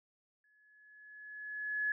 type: tone with exponential growth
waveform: sine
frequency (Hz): 1700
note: G#6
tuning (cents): +40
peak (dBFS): -29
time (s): 0.44-1.92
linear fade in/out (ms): 2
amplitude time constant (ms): 320
effects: none